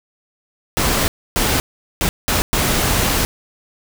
pink noise bursts at uneven times, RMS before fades -17 dBFS, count 5, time 0.77-1.08 / 1.36-1.6 / 2.01-2.09 / 2.28-2.42 / 2.53-3.25 s, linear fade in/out 0 ms, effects none

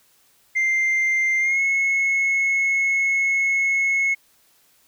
sine tone with pitch glide, 2093 to 2183 Hz, C7 to C#7, 0 to -27 cents, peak -15 dBFS, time 0.55-4.15 s, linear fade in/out 20 ms, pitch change +73 cents, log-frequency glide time 1.4-1.61 s, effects tanh soft clip ceiling -16 dBFS + white hiss -59 dBFS RMS until 4.87 s

